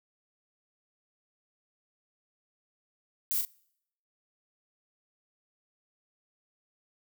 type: noise with echo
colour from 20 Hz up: violet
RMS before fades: -30 dBFS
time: 3.31-3.41 s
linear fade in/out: 0 ms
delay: 40 ms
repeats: 1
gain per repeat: -5 dB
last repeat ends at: 3.45 s
effects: noise-tail reverb RT60 0.7 s tail -24 dB re dry